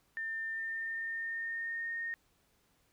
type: tone with pitch glide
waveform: sine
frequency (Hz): 1800 to 1843.1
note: A6 to A#6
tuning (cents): +39 to -20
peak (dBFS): -35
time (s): 0.17-2.14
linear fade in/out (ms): 0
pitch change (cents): +41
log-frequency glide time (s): 0.48-1.92
effects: pink hiss -72 dBFS RMS until 2.92 s